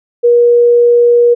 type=tone; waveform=sine; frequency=478 Hz; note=A#4; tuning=43 cents sharp; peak=-4 dBFS; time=0.23-1.35 s; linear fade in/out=20 ms; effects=none